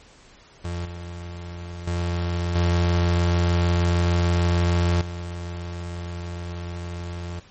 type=tone with level steps; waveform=35% pulse; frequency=86.6 Hz; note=F2; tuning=14 cents flat; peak=-25 / -31 / -21 / -16 / -28 dBFS; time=0.64-7.4 s; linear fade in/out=10 ms; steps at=0.85 / 1.87 / 2.55 / 5.01 s; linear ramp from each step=5 ms; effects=pink hiss -51 dBFS RMS until 7.5 s + MP3 32 kbps